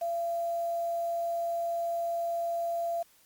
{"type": "tone with quantisation", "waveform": "sine", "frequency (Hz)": 680, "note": "F5", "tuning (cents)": -46, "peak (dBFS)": -28, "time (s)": [0.01, 3.03], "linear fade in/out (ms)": 10, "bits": 8, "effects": ["white hiss -62 dBFS RMS until 3.25 s", "MP3 96 kbps"]}